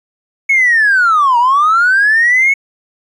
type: linear two-way sweep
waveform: triangle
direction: down then up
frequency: 2216 to 930 to 2216 Hz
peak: -4 dBFS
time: 0.49-2.54 s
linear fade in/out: 10 ms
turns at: 1.38 s
effects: tanh soft clip ceiling -4 dBFS + resampled to 24000 Hz